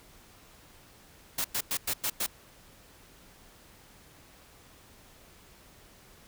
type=noise bursts; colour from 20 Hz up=white; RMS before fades=-30 dBFS; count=6; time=1.38-2.264 s; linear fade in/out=5 ms; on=64 ms; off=100 ms; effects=pink hiss -56 dBFS RMS until 6.27 s